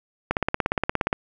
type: click train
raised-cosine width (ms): 0.5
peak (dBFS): -6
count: 15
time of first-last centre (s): 0.31-1.129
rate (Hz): 17.1
effects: none